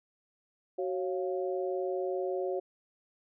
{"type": "tone cluster", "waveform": "sine", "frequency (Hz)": [373.9, 549, 697], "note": ["F#4", "C#5", "F5"], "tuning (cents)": [18, -17, -4], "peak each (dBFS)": [-32, -35, -39], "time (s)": [0.78, 2.6], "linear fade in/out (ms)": 10, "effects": []}